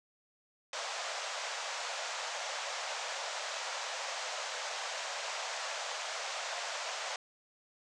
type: band-pass noise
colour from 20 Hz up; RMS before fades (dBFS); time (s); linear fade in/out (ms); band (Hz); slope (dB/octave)
pink; -39; 0.73-7.16; 2; 540 to 7500; 48
effects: none